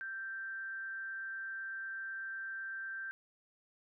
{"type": "tone with frequency modulation", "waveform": "sine", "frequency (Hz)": 1568, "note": "G6", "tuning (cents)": 0, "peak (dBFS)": -39, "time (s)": [0.01, 3.11], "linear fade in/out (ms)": 0, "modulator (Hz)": 209, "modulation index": 0.24, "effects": []}